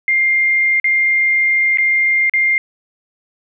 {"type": "tone with dropouts", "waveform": "sine", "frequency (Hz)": 2109, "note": "C7", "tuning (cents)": 13, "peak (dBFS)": -11, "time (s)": [0.08, 2.58], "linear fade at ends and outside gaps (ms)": 1, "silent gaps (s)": [[0.799, 0.843], [1.773, 1.784], [2.296, 2.337]], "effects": []}